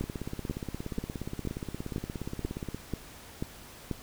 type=two click trains; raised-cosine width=3 ms; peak=-18 / -22 dBFS; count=9 / 47; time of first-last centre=0.01-3.912 / 0.04-2.746 s; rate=2.05 / 17 Hz; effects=pink hiss -49 dBFS RMS until 4.02 s